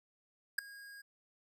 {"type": "tone with ADSR envelope", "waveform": "square", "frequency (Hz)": 1633, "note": "G#6", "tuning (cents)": -30, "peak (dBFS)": -26, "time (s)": [0.58, 1.02], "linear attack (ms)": 8, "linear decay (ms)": 3, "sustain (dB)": -24, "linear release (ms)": 13, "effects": []}